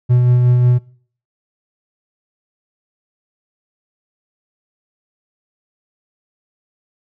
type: tone with tremolo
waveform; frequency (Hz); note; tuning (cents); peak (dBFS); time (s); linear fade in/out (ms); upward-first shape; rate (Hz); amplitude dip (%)
triangle; 123.47; B2; 0; -6; 0.09-0.79; 20; sine; 5.5; 25
effects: noise-tail reverb RT60 0.5 s tail -22 dB re dry